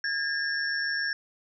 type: tone cluster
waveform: sine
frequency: 1632 / 1779 / 5450 Hz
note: G#6 / A6 / F8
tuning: -31 / +19 / -43 cents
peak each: -28 / -35 / -33 dBFS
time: 0.04-1.13 s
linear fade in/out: 2 ms
effects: none